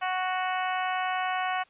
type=harmonic tone; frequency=370 Hz; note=F#4; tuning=in tune; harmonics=2 / 3 / 4 / 5 / 6 / 7 / 8; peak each=-29 / -33 / -35 / -37 / -39 / -40 / -41 dBFS; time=0.01-1.64 s; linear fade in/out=20 ms; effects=white hiss -60 dBFS RMS until 1.69 s + resampled to 8000 Hz